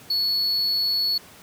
triangle tone, 4400 Hz, C#8, 14 cents flat, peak -19 dBFS, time 0.1-1.18 s, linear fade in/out 5 ms, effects pink hiss -47 dBFS RMS until 1.42 s + high-pass 100 Hz 12 dB/octave

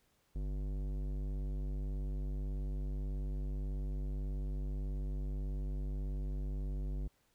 sine tone with tanh clipping, 49.15 Hz, G1, 5 cents sharp, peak -37 dBFS, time 0.35-7.08 s, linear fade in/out 10 ms, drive 16 dB, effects pink hiss -74 dBFS RMS until 7.34 s

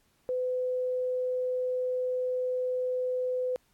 sine tone, 505 Hz, B4, 39 cents sharp, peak -27 dBFS, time 0.29-3.56 s, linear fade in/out 0 ms, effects pink hiss -69 dBFS RMS until 3.73 s + AAC 64 kbps

